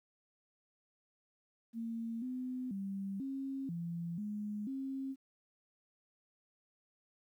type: tone with pitch steps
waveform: sine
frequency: 228.8 / 253.9 / 195.8 / 269.9 / 169.8 / 208.8 / 268.4 Hz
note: A#3 / B3 / G3 / C#4 / F3 / G#3 / C4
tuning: -32 / +48 / -2 / -46 / -48 / +10 / +44 cents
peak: -37 dBFS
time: 1.73-5.16 s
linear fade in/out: 50 ms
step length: 490 ms
effects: 12-bit